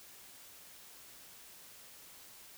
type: silence
effects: white hiss -55 dBFS RMS until 2.57 s